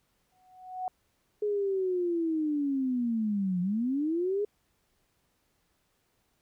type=tone with exponential growth; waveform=sine; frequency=740 Hz; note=F#5; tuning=in tune; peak=-28 dBFS; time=0.32-0.88 s; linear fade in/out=1 ms; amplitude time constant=120 ms
type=linear two-way sweep; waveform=sine; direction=down then up; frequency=421.7 to 174.9 to 421.7 Hz; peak=-26 dBFS; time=1.42-4.45 s; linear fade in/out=5 ms; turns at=3.61 s
effects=pink hiss -73 dBFS RMS until 6.41 s